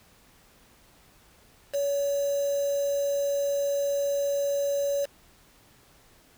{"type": "tone with quantisation", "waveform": "sine", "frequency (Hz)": 565, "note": "C#5", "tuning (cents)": 33, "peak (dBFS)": -24, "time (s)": [1.73, 5.06], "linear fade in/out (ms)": 20, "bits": 6, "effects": ["pink hiss -58 dBFS RMS until 6.37 s"]}